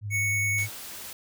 sine tone with vibrato, 103.83 Hz, G#2, in tune, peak -30 dBFS, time 0.01-0.7 s, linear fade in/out 50 ms, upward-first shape square, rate 9.6 Hz, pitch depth 30 cents each way
square tone, 2217 Hz, C#7, in tune, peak -25 dBFS, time 0.1-0.67 s, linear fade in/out 50 ms
white noise, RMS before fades -40 dBFS, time 0.58-1.13 s, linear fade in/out 2 ms
effects none

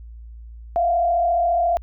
sine tone with frequency modulation, 691 Hz, F5, 19 cents flat, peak -16 dBFS, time 0.76-1.77 s, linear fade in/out 0 ms, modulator 34.4 Hz, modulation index 0.74, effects added 57 Hz sine -36 dBFS peak until 1.82 s

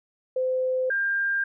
sine tone pair in turn, 514 / 1598.3 Hz, C5 / G6, -31 / +33 cents, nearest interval octave + minor sixth, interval 1964 cents, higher second, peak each -22 dBFS, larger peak neither, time 0.36-0.9 / 0.9-1.44 s, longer neither, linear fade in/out 5 ms, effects none

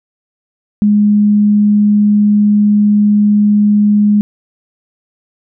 sine tone, 207.7 Hz, G#3, in tune, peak -6 dBFS, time 0.82-4.21 s, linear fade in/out 0 ms, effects none

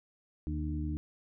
harmonic tone with a mistuned harmonic, 75.8 Hz, D#2, 45 cents flat, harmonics 1 / 2 / 3 / 4, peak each -34 / -39 / -43 / -38 dBFS, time 0.47-0.97 s, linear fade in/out 0 ms, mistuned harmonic 3, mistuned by +40 cents, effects none

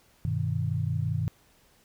sine chord, G augmented, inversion none, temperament equal, 98 / 123.47 / 155.56 Hz, G2 / B2 / D#3, 0 / 0 / 0 cents, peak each -30 dBFS, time 0.25-1.28 s, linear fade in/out 0 ms, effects pink hiss -62 dBFS RMS until 1.84 s

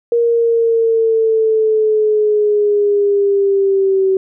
sine linear sweep, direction down, 471.1 to 380.3 Hz, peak -10 dBFS, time 0.12-4.17 s, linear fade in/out 2 ms, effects none

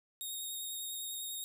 10% pulse tone with vibrato, 3729 Hz, A#7, in tune, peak -32 dBFS, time 0.21-1.44 s, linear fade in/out 0 ms, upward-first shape triangle, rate 10 Hz, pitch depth 25 cents each way, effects none

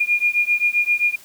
sine beating tone pair, 2420 / 2427.6 Hz, D#7 / D#7, -49 / -43 cents, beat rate 7.6 Hz, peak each -19 dBFS, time 0-1.16 s, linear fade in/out 10 ms, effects white hiss -46 dBFS RMS until 1.24 s

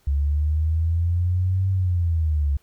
sine linear two-way sweep, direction up then down, 69.2 to 96 to 69.2 Hz, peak -18 dBFS, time 0.07-2.57 s, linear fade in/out 5 ms, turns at 1.7 s, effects pink hiss -62 dBFS RMS until 2.62 s

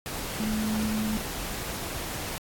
sine tone in noise, 216 Hz, A3, 32 cents flat, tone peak -26 dBFS, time 0.4-1.17 s, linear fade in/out 0 ms, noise pink, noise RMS -34 dBFS, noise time 0.06-2.38 s, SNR +5 dB, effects AAC 64 kbps

